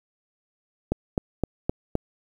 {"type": "click train", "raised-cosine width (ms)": 2, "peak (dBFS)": -9, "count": 5, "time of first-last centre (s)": [0.92, 1.954], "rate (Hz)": 3.87, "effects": ["8-bit"]}